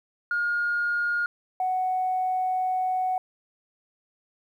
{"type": "tone pair in turn", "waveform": "sine", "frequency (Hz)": [1425, 742.8], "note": ["F6", "F#5"], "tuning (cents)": [34, 7], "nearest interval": "major seventh", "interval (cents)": 1127, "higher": "first", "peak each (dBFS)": -22, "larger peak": "neither", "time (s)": [[0.31, 1.26], [1.6, 3.18]], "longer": "second", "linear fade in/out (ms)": 2, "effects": ["tanh soft clip ceiling -18 dBFS", "10-bit"]}